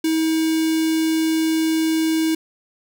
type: tone with notch filter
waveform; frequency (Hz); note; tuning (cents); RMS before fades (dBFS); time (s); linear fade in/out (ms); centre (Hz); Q
square; 320; D#4; +49; -19; 0.04-2.35; 5; 1100; 0.78
effects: none